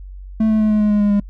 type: tone with pitch steps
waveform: triangle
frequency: 219.6 / 217.2 / 214.8 / 212.5 / 210.2 / 207.9 / 205.6 / 203.4 Hz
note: A3 / A3 / A3 / G#3 / G#3 / G#3 / G#3 / G#3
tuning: -3 / -22 / -41 / +40 / +21 / +2 / -17 / -36 cents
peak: -10 dBFS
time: 0.4-1.2 s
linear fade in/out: 5 ms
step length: 100 ms
effects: noise-tail reverb RT60 0.1 s tail -26 dB re dry + added 47 Hz sine -31 dBFS peak until 1.29 s